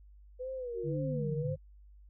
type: tone with vibrato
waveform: sine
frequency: 493.9 Hz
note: B4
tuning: in tune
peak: -36 dBFS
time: 0.39-1.56 s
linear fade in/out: 20 ms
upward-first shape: sine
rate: 1.9 Hz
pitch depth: 110 cents each way
type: linear sweep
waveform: sine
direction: down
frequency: 392 to 78.9 Hz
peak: -38 dBFS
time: 0.73-1.58 s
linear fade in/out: 50 ms
type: tone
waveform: sine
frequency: 147.6 Hz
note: D3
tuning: 9 cents sharp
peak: -33 dBFS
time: 0.83-1.57 s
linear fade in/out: 50 ms
effects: added 50 Hz sine -53 dBFS peak until 2.09 s